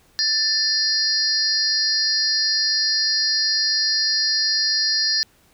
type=tone cluster; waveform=sine; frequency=1766 / 4248 / 4851 / 5570 Hz; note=A6 / C8 / D#8 / F8; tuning=+6 / +25 / -45 / -5 cents; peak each=-27 / -23 / -20 / -26 dBFS; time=0.19-5.23 s; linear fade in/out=0 ms; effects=pink hiss -57 dBFS RMS until 5.53 s